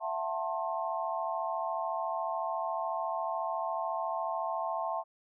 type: chord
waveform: sine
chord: F# half-diminished seventh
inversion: third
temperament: just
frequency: 666 / 740 / 888 / 1065.6 Hz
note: E5 / F#5 / A5 / C6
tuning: +18 / 0 / +16 / +31 cents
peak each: -35 / -39 / -36 / -37 dBFS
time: 0-5.04 s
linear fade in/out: 50 ms
effects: none